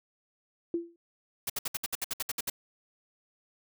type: tone with exponential decay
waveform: sine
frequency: 339.6 Hz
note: F4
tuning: 48 cents flat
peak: -24 dBFS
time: 0.74-0.96 s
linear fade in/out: 2 ms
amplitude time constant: 47 ms
type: noise bursts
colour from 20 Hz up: white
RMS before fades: -32 dBFS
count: 12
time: 1.47-2.499 s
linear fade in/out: 5 ms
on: 28 ms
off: 63 ms
effects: none